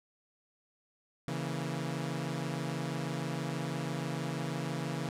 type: chord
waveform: sawtooth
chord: A# diminished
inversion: first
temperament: equal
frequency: 138.59 / 164.81 / 233.1 Hz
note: C#3 / E3 / A#3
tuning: 0 / 0 / 0 cents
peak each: -33 / -33 / -38 dBFS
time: 1.28-5.09 s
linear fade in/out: 0 ms
effects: low-pass 10000 Hz 12 dB/octave